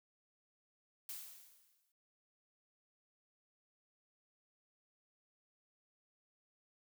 blue noise with exponential decay, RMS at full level -44 dBFS, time 1.09-1.92 s, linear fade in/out 2 ms, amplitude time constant 180 ms, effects none

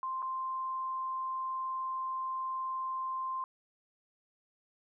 sine tone with dropouts, 1046.5 Hz, C6, in tune, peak -33 dBFS, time 0.03-3.44 s, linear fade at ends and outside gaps 1 ms, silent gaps 0.221-0.226 s, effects none

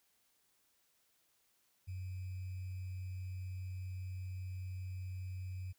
sine tone with sample-and-hold, 92.5 Hz, F#2, in tune, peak -40 dBFS, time 1.87-5.73 s, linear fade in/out 20 ms, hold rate 2450 Hz, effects white hiss -75 dBFS RMS until 5.78 s

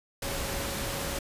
sine tone in noise, 554.4 Hz, C#5, in tune, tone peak -40 dBFS, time 0.22-1.19 s, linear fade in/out 5 ms, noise pink, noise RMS -33 dBFS, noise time 0.22-1.19 s, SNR -10 dB, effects resampled to 32000 Hz

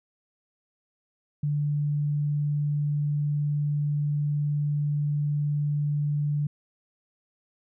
sine tone, 146.83 Hz, D3, in tune, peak -23 dBFS, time 1.43-6.47 s, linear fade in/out 5 ms, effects none

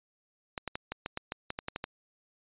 clicks, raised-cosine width 0.3 ms, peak -18 dBFS, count 12, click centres 0.578 / 0.677 / 0.755 / 0.92 / 1.061 / 1.174 / 1.321 / 1.504 / 1.589 / 1.684 / 1.761 / 1.841 s, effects resampled to 8000 Hz

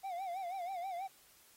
triangle tone with vibrato, 734 Hz, F#5, 14 cents flat, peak -36 dBFS, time 0.03-1.08 s, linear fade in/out 20 ms, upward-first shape sine, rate 6.2 Hz, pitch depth 120 cents each way, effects white hiss -64 dBFS RMS until 1.56 s + AAC 48 kbps

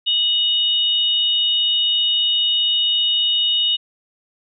sine tone pair together, 2933 / 3698 Hz, F#7 / A#7, -16 / -15 cents, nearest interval major third, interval 401 cents, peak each -17 / -19 dBFS, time 0.06-3.77 s, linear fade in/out 20 ms, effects none

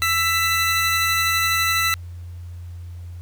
25% pulse tone pair together, 1330 / 1989 Hz, E6 / B6, +15 / +12 cents, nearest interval perfect fifth, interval 697 cents, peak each -17 dBFS, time 0.02-1.94 s, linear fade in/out 0 ms, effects added 87 Hz sine -32 dBFS peak until 3.21 s + pink hiss -56 dBFS RMS until 3.21 s

